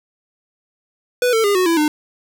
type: tone with pitch steps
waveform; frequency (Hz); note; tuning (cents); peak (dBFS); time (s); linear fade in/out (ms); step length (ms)
square; 493.9 / 447.7 / 405.8 / 367.9 / 333.5 / 302.3; B4 / A4 / G#4 / F#4 / E4 / D#4; 0 / +30 / -40 / -10 / +20 / -50; -14; 1.22-1.88; 2; 110
effects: none